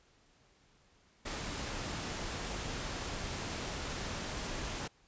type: noise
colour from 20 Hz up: pink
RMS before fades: -39 dBFS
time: 1.25-4.88 s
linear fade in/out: 10 ms
effects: pink hiss -67 dBFS RMS until 5.07 s + resampled to 16000 Hz